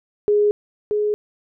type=tone pair in turn; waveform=sine; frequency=415.3 / 419.2 Hz; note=G#4 / G#4; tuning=0 / +16 cents; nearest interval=unison; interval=16 cents; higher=second; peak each=-13 / -17 dBFS; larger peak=first; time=0.28-0.51 / 0.91-1.14 s; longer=neither; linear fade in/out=0 ms; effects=none